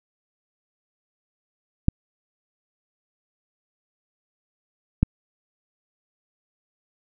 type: clicks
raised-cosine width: 5 ms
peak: -4 dBFS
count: 2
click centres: 1.884 / 5.03 s
effects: none